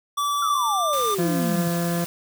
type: tone with pitch glide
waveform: square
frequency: 1156 to 1191.2 Hz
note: D6 to D6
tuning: -28 to +24 cents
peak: -22 dBFS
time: 0.17-1.15 s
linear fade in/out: 10 ms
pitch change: +52 cents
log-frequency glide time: 0.4-1 s
type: exponential sweep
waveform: sine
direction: down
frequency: 1384 to 160 Hz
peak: -24 dBFS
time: 0.42-1.68 s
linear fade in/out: 5 ms
type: noise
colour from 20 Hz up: white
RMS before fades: -34 dBFS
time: 0.93-2.06 s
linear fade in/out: 0 ms
type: harmonic tone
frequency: 171.4 Hz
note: F3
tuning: 32 cents flat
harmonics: 1 / 2 / 3 / 4 / 6 / 7 / 8 / 9 / 10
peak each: -23 / -31 / -31 / -32 / -40 / -41 / -44 / -44 / -40 dBFS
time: 1.18-2.05 s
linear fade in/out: 10 ms
effects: none